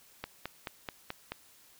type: click train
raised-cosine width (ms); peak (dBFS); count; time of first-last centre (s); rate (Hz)
0.3; -20; 6; 0.24-1.32; 4.63
effects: white hiss -60 dBFS RMS until 1.79 s